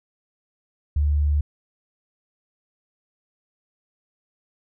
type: tone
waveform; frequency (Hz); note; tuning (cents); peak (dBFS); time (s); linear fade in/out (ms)
sine; 73.42; D2; 0; -17; 0.96-1.41; 5
effects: none